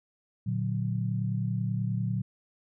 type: chord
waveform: sine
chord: Bb augmented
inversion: none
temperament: equal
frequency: 116.54 / 146.83 / 185 Hz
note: Bb2 / D3 / F#3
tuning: 0 / 0 / 0 cents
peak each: -29 / -34 / -32 dBFS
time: 0.46-2.22 s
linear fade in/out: 10 ms
effects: none